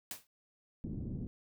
white noise with exponential decay, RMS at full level -38 dBFS, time 0.11-0.27 s, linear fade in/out 2 ms, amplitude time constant 33 ms
white low-pass noise, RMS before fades -40 dBFS, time 0.84-1.27 s, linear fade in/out 0 ms, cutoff 260 Hz, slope 24 dB/octave
effects none

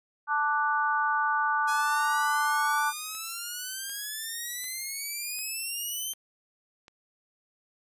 sine chord, D major, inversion second, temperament equal, 880 / 1174.7 / 1480 Hz, A5 / D6 / F#6, 0 / 0 / 0 cents, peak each -28 dBFS, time 0.27-2.93 s, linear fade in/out 50 ms
5% pulse exponential sweep, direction up, 830.6 to 3136 Hz, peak -23 dBFS, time 1.67-6.14 s, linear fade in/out 20 ms
click train, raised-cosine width 0.2 ms, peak -33 dBFS, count 6, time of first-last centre 3.15-6.881 s, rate 1.34 Hz
effects resampled to 32000 Hz

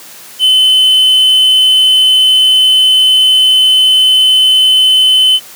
triangle tone, 3043 Hz, F#7, 48 cents sharp, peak -3 dBFS, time 0.39-5.4 s, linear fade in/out 50 ms, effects white hiss -33 dBFS RMS until 5.55 s + high-pass 150 Hz 12 dB/octave

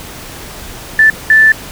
sine tone bursts at uneven times, 1760 Hz, A6, in tune, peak -3 dBFS, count 2, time 0.99-1.1 / 1.3-1.52 s, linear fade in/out 2 ms, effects pink hiss -29 dBFS RMS until 1.71 s

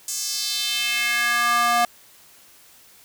square tone with high-pass filter sweep, 238.1 Hz, A#3, 37 cents sharp, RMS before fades -22 dBFS, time 0.08-1.85 s, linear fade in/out 2 ms, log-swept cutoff 7000 to 810 Hz, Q 2.5, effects white hiss -51 dBFS RMS until 3.04 s

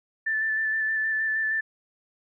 sine tone with vibrato, 1760 Hz, A6, in tune, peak -23 dBFS, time 0.26-1.61 s, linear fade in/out 10 ms, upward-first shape square, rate 6.4 Hz, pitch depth 14 cents each way, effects none

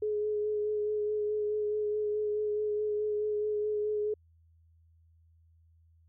sine tone with vibrato, 421.7 Hz, G#4, 26 cents sharp, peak -28 dBFS, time 0.02-4.14 s, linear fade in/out 5 ms, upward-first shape sine, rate 4.7 Hz, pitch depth 17 cents each way, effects added 82 Hz sine -60 dBFS peak until 6.08 s

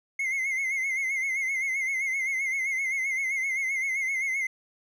triangle tone with vibrato, 2122 Hz, C7, 24 cents sharp, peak -24 dBFS, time 0.19-4.47 s, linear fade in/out 5 ms, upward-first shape sine, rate 7.7 Hz, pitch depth 68 cents each way, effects none

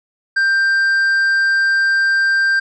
triangle tone with tanh clipping, 1575 Hz, G6, 8 cents sharp, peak -13 dBFS, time 0.36-2.6 s, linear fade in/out 10 ms, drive 9 dB, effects none

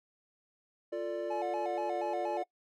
triangle chord, D minor, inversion first, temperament equal with one note detuned, 349.2 / 445.6 / 587.3 Hz, F4 / A4 / D5, 0 / +22 / 0 cents, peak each -36 / -38 / -34 dBFS, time 0.92-2.43 s, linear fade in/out 10 ms
triangle tone with vibrato, 784 Hz, G5, in tune, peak -33 dBFS, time 1.3-2.44 s, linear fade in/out 10 ms, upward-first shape square, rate 4.2 Hz, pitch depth 130 cents each way
effects noise-tail reverb RT60 0.1 s tail -23 dB re dry

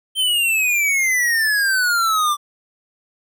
square exponential sweep, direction down, 3136 to 1164 Hz, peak -16 dBFS, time 0.15-2.37 s, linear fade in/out 50 ms, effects none

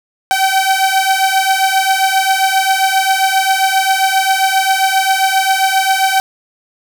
sawtooth beating tone pair, 765 / 772.5 Hz, G5 / G5, -42 / -26 cents, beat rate 7.5 Hz, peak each -10 dBFS, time 0.31-6.2 s, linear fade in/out 0 ms, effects none

